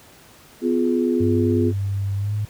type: chord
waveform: sine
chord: F diminished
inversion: second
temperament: just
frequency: 251.4 / 349.2 / 419.1 Hz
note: Cb4 / F4 / Ab4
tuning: +31 / 0 / +16 cents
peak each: -20 / -21 / -24 dBFS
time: 0.61-1.73 s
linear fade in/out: 50 ms
type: tone with pitch glide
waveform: sine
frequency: 99 to 104.83 Hz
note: G2 to G#2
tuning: +18 to +17 cents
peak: -20 dBFS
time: 1.2-2.45 s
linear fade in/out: 5 ms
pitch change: +99 cents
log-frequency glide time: 2.16-2.34 s
effects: pink hiss -48 dBFS RMS until 2.49 s + high-pass 60 Hz 12 dB/octave